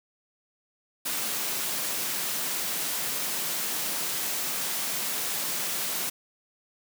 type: high-pass noise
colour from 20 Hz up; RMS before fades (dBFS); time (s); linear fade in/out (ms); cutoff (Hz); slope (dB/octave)
white; -30; 1.05-6.1; 10; 130; 96
effects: none